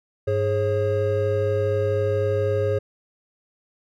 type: tone cluster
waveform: triangle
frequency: 100.8 / 415.9 / 540 Hz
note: G2 / G#4 / C#5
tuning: +49 / +2 / -45 cents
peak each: -22 dBFS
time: 0.27-2.79 s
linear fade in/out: 10 ms
effects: none